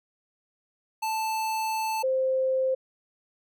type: tone pair in turn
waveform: square / sine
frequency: 880 / 523.3 Hz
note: A5 / C5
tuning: 0 / 0 cents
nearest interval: major sixth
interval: 900 cents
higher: first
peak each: -27 / -22 dBFS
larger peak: second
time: 1.02-2.03 / 2.03-2.75 s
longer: first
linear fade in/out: 10 ms
effects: none